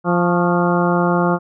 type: harmonic tone with a mistuned harmonic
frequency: 174.61 Hz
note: F3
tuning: in tune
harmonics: 1 / 2 / 3 / 4 / 5 / 6 / 7 / 8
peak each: -17 / -20 / -22 / -23 / -24 / -25 / -25 / -26 dBFS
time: 0.04-1.39 s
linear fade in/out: 50 ms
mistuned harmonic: 6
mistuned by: +74 cents
effects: none